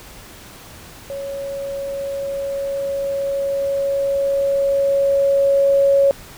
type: tone with level ramp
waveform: sine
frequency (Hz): 554.4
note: C#5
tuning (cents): 0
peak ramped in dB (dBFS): -25 to -10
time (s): 1.1-6.11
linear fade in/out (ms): 0
effects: pink hiss -40 dBFS RMS until 6.37 s